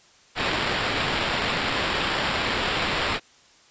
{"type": "noise with sample-and-hold", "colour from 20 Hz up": "white", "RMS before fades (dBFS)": -25, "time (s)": [0.35, 3.2], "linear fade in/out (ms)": 50, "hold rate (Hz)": 6300, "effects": ["white hiss -55 dBFS RMS until 3.7 s", "resampled to 16000 Hz"]}